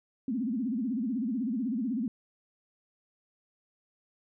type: tone with vibrato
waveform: sine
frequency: 240 Hz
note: B3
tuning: 49 cents flat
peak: -28 dBFS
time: 0.28-2.08 s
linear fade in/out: 2 ms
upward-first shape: sine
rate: 16 Hz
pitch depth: 230 cents each way
effects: none